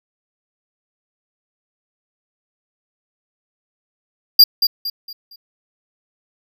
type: tone with echo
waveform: square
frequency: 4794 Hz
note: D8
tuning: 35 cents sharp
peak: -4 dBFS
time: 4.39-4.44 s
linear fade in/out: 5 ms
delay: 230 ms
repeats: 4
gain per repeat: -9 dB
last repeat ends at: 5.36 s
effects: none